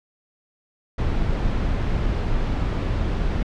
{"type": "noise", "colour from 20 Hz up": "brown", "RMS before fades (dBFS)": -22, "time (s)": [0.98, 3.43], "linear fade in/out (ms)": 5, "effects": ["low-pass 4000 Hz 12 dB/octave"]}